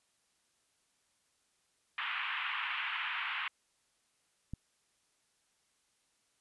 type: band-pass noise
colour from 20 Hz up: white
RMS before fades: -37 dBFS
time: 1.98-3.48 s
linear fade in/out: 2 ms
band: 930 to 3000 Hz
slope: 48 dB/octave
type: click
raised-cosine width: 5 ms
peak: -27 dBFS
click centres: 4.536 s
effects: white hiss -75 dBFS RMS until 6.4 s + resampled to 24000 Hz